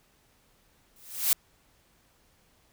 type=noise with exponential growth; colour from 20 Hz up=blue; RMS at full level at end=-20 dBFS; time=0.96-1.33 s; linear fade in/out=1 ms; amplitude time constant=80 ms; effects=pink hiss -65 dBFS RMS until 2.72 s